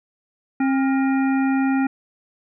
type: harmonic tone with a mistuned harmonic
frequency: 268 Hz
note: C4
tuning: 42 cents sharp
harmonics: 1 / 3 / 5 / 7 / 9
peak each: -17 / -27 / -31 / -34 / -36 dBFS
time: 0.6-1.87 s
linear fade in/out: 5 ms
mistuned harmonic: 5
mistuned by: +81 cents
effects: none